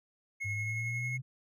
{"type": "tone with tremolo", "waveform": "triangle", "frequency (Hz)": 2171, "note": "C#7", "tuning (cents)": -37, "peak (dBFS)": -32, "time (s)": [0.4, 1.18], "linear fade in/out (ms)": 20, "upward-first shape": "sine", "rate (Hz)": 11, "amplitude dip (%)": 25}
{"type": "exponential sweep", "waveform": "sine", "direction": "up", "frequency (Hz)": [100.8, 130.9], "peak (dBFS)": -35, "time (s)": [0.44, 1.22], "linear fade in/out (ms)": 20}
{"effects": []}